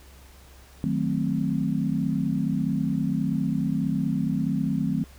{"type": "chord", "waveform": "sine", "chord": "D# diminished seventh", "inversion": "none", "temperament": "equal", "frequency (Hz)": [155.56, 185, 220, 261.6], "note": ["D#3", "F#3", "A3", "C4"], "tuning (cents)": [0, 0, 0, 0], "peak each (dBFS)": -28, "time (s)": [0.84, 5.04], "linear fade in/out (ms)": 0, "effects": ["added 66 Hz sine -48 dBFS peak until 5.18 s", "pink hiss -53 dBFS RMS until 5.18 s"]}